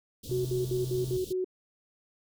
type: band-stop noise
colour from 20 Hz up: pink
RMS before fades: -43 dBFS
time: 0.23-1.33 s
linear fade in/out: 10 ms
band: 490 to 3200 Hz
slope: 48 dB/octave
type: tone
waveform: triangle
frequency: 129 Hz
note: C3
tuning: 24 cents flat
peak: -30 dBFS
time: 0.29-1.17 s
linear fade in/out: 5 ms
type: tone bursts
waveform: sine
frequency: 370 Hz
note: F#4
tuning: in tune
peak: -27 dBFS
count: 6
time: 0.31-1.445 s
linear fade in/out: 5 ms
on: 140 ms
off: 59 ms
effects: none